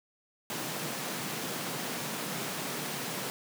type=high-pass noise; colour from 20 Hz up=pink; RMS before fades=-36 dBFS; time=0.5-3.3 s; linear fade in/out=0 ms; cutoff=130 Hz; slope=48 dB/octave; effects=none